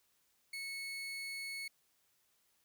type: tone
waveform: 30% pulse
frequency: 2200 Hz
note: C#7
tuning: 14 cents flat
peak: -38 dBFS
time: 0.53-1.68 s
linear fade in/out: 5 ms
effects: white hiss -75 dBFS RMS until 2.64 s